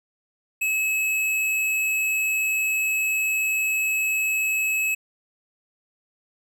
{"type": "tone with hard clipping", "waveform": "sine", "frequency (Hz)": 2581, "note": "E7", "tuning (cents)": -37, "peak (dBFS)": -22, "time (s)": [0.61, 4.95], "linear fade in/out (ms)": 10, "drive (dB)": 16, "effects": []}